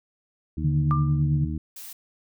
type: harmonic tone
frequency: 77.5 Hz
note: D#2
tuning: 6 cents flat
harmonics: 1 / 2 / 3 / 4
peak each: -29 / -32 / -34 / -35 dBFS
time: 0.57-1.58 s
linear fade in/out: 5 ms
type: tone with pitch glide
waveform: sine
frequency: 146.83 to 145.82 Hz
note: D3 to D3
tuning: 0 to -12 cents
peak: -20 dBFS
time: 0.64-1.45 s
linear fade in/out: 10 ms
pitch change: -12 cents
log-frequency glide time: 0.76-0.98 s
type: tone with exponential decay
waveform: sine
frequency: 1189 Hz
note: D6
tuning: 21 cents sharp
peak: -21 dBFS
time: 0.91-1.22 s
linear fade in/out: 0 ms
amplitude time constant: 67 ms
type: noise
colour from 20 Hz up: blue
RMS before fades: -40 dBFS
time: 1.76-1.93 s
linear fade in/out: 5 ms
effects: none